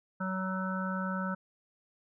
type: harmonic tone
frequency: 187.9 Hz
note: F#3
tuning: 27 cents sharp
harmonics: 1 / 3 / 5 / 7 / 8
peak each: -33 / -41 / -42 / -38 / -40 dBFS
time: 0.2-1.35 s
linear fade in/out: 10 ms
effects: none